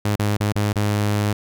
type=tone with dropouts; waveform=sawtooth; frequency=103.83 Hz; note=G#2; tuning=in tune; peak=-14 dBFS; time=0.05-1.33 s; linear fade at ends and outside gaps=5 ms; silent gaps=0.158-0.194 / 0.37-0.403 / 0.524-0.556 / 0.73-0.757 s; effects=none